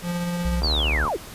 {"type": "tone with tremolo", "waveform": "square", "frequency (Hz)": 174.5, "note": "F3", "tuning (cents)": -1, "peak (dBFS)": -24, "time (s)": [0.02, 0.63], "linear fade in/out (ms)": 50, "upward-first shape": "sine", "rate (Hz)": 16, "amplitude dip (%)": 25}
{"type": "tone", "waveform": "sine", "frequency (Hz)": 62.4, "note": "B1", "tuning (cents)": 19, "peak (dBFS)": -22, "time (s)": [0.45, 1.05], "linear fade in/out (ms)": 0}
{"type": "click train", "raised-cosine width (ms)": 1, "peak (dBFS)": -15, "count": 36, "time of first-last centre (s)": [0.62, 1.08], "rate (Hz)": 76.1}
{"type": "linear sweep", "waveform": "sine", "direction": "down", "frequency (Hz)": [4781, 275], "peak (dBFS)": -22, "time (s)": [0.63, 1.17], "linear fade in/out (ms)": 10}
{"effects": ["pink hiss -40 dBFS RMS until 1.34 s", "resampled to 32000 Hz"]}